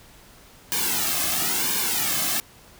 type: noise with flanger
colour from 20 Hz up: white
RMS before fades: -24 dBFS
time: 0.72-2.4 s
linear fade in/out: 0 ms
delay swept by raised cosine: 1.5 to 2.14 ms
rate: 0.99 Hz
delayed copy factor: -0.9
effects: pink hiss -50 dBFS RMS until 2.79 s